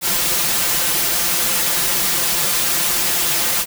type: noise with comb filter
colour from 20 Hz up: white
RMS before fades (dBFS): -18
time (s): 0.01-3.66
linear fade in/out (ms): 50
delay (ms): 5.8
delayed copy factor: +0.95
effects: none